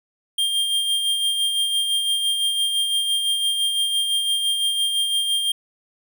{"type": "tone with tremolo", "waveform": "square", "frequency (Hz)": 3200, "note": "G7", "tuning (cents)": 35, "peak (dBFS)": -18, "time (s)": [0.38, 5.52], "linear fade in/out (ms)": 5, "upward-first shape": "sine", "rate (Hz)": 5.9, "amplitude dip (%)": 40, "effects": []}